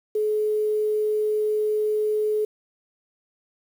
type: tone with quantisation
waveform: sine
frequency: 426.1 Hz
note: G#4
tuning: 44 cents sharp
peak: -20 dBFS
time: 0.15-2.45 s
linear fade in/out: 5 ms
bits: 8
effects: none